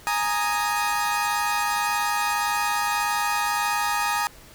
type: chord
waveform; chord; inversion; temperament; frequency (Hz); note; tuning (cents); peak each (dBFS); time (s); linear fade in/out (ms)
30% pulse; Ab suspended second; none; equal; 830.6 / 932.3 / 1244.5; Ab5 / Bb5 / Eb6; 0 / 0 / 0; -24; 0.07-4.27; 0
effects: pink hiss -48 dBFS RMS until 4.54 s